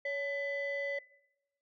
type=tone pair together; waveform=sine; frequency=561.8 / 2002 Hz; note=C#5 / B6; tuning=+23 / +23 cents; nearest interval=octave + minor seventh; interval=2200 cents; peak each=-34 / -34 dBFS; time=0.05-0.99 s; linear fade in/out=5 ms; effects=noise-tail reverb RT60 0.9 s tail -22 dB re dry + tanh soft clip ceiling -29 dBFS